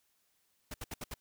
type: noise bursts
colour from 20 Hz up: pink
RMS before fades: -41 dBFS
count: 5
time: 0.71-1.141 s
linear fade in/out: 5 ms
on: 31 ms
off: 69 ms
effects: white hiss -75 dBFS RMS until 1.2 s